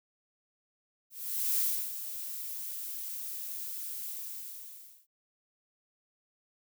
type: noise with ADSR envelope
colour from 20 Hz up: violet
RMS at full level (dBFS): -28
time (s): 1.1-5.07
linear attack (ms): 490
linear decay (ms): 300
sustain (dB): -11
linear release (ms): 970
effects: none